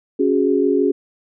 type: chord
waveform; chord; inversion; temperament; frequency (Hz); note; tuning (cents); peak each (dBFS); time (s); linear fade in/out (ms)
sine; C# suspended fourth; none; just; 277.2 / 369.6 / 415.8; C#4 / F#4 / G#4; 0 / -2 / +2; -18; 0.19-0.92; 10
effects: none